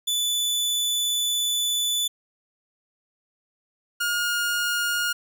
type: tone pair in turn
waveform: sawtooth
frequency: 3483 / 1425.2 Hz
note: A7 / F6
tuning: -18 / +35 cents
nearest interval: octave + minor third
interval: 1547 cents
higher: first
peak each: -19 dBFS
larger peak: neither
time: 0.07-2.08 / 4-5.13 s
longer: first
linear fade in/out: 10 ms
effects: none